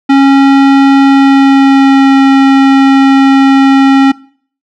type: tone with pitch glide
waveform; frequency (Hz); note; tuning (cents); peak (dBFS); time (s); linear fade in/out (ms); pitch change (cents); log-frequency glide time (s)
square; 274.1 to 271.3; C#4 to C#4; -19 to -37; -3; 0.09-4.12; 10; -18; 1.03-2.21
effects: noise-tail reverb RT60 0.5 s tail -22 dB re dry + low-pass 3000 Hz 12 dB/octave